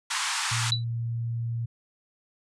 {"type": "band-pass noise", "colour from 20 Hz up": "pink", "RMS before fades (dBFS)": -29, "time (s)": [0.1, 0.71], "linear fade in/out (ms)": 10, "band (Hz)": [900, 9500], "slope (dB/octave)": 48}
{"type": "tone", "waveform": "sine", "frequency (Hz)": 116.54, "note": "A#2", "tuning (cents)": 0, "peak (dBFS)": -27, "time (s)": [0.51, 1.66], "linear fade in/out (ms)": 10}
{"type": "tone with exponential decay", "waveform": "sine", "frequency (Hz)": 3951, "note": "B7", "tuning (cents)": 0, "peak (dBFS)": -18, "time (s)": [0.72, 0.84], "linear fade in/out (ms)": 1, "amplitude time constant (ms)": 25}
{"effects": []}